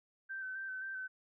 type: tone with vibrato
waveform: sine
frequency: 1544 Hz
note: G6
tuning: 27 cents flat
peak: -39 dBFS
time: 0.29-1.08 s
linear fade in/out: 20 ms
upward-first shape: square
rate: 3.8 Hz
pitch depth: 23 cents each way
effects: none